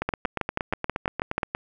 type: two click trains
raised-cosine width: 0.5 ms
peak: -11 / -9 dBFS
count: 14 / 9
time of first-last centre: 0.02-1.549 / 0.09-1.38 s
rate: 8.5 / 6.2 Hz
effects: none

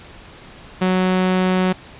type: tone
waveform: sawtooth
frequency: 185 Hz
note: F#3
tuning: in tune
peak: -11 dBFS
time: 0.81-1.73 s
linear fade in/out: 10 ms
effects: pink hiss -41 dBFS RMS until 1.99 s + resampled to 8000 Hz

